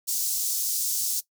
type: high-pass noise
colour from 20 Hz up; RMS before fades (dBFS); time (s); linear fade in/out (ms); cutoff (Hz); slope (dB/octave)
pink; -27; 0.07-1.21; 20; 5500; 24
effects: noise-tail reverb RT60 0.1 s tail -18 dB re dry